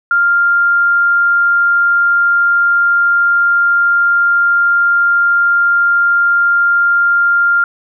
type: tone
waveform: sine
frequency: 1396.9 Hz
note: F6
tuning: in tune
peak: -8 dBFS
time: 0.11-7.64 s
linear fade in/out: 2 ms
effects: none